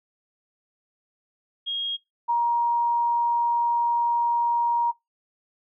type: tone pair in turn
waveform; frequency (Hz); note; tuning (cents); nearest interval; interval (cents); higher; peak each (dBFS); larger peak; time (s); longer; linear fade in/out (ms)
sine; 3264 / 944.4; G#7 / A#5; -31 / +22; octave + major sixth; 2147; first; -26 / -19; second; 1.66-1.97 / 2.28-4.92; second; 20
effects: noise-tail reverb RT60 0.2 s tail -23 dB re dry